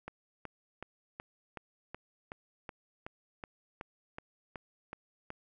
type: click train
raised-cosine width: 0.5 ms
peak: -26 dBFS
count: 15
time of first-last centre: 0.08-5.304 s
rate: 2.68 Hz
effects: none